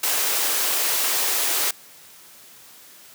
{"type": "high-pass noise", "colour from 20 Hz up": "white", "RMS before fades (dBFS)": -22, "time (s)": [0.03, 1.71], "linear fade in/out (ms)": 5, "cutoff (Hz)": 330, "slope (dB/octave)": 24, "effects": ["white hiss -47 dBFS RMS until 3.14 s", "high-pass 100 Hz 12 dB/octave"]}